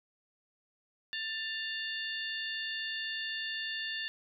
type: harmonic tone with a mistuned harmonic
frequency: 888 Hz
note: A5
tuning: 16 cents sharp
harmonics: 2 / 3 / 4 / 5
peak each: -38 / -40 / -41 / -44 dBFS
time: 1.13-4.08 s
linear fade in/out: 0 ms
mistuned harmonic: 3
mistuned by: +86 cents
effects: none